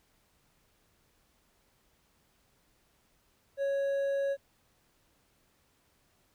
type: tone with hard clipping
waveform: triangle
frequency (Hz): 554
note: C#5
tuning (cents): -1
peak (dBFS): -29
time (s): 3.57-4.37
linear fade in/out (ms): 50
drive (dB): 7
effects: pink hiss -70 dBFS RMS until 6.34 s